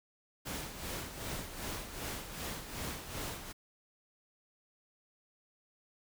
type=noise with tremolo; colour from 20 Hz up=pink; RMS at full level=-39 dBFS; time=0.45-3.53 s; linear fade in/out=20 ms; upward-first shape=sine; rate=2.6 Hz; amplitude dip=60%; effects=none